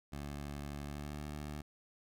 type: tone with pitch glide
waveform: 15% pulse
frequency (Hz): 71.9 to 74.18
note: D2 to D2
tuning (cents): -36 to +18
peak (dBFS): -35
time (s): 0.12-1.62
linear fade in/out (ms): 10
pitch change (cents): +54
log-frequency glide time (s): 0.82-1.2
effects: none